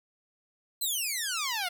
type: exponential sweep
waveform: 10% pulse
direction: down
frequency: 4191 to 685 Hz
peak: -21 dBFS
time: 0.81-1.69 s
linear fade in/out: 10 ms
effects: none